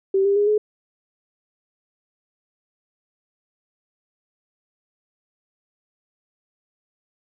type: tone with pitch steps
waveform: sine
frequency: 387.6 / 399.2 / 411.1 / 423.4 Hz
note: G4 / G4 / G#4 / G#4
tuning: -20 / +32 / -18 / +33 cents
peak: -15 dBFS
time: 0.14-0.58 s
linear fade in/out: 5 ms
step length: 110 ms
effects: none